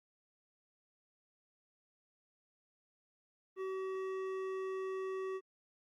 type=tone with hard clipping; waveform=triangle; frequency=380 Hz; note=F#4; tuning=46 cents sharp; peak=-39 dBFS; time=3.56-5.41 s; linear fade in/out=50 ms; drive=15 dB; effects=Opus 32 kbps